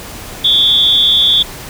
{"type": "tone with amplitude modulation", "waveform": "sine", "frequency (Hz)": 3462, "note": "A7", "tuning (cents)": -29, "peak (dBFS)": -3, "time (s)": [0.44, 1.43], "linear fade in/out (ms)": 10, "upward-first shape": "sine", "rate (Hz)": 241, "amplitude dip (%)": 90, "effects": ["pink hiss -29 dBFS RMS until 1.69 s"]}